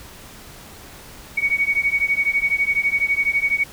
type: beating tone pair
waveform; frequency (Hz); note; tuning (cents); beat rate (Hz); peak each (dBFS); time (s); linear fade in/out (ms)
sine; 2233 / 2245; C#7 / C#7; +12 / +21; 12; -20; 1.37-3.64; 10
effects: pink hiss -41 dBFS RMS until 3.72 s